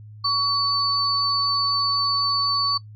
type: tone pair together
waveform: sine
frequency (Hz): 1126 / 4504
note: C#6 / C#8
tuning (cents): +27 / +27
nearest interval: 2 octaves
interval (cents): 2400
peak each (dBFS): -23 / -20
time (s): 0.24-2.78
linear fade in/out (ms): 10
effects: noise-tail reverb RT60 0.1 s tail -22 dB re dry + added 106 Hz sine -39 dBFS peak until 2.95 s